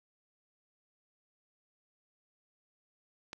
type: click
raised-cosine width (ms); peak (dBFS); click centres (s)
0.2; -24; 3.331
effects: none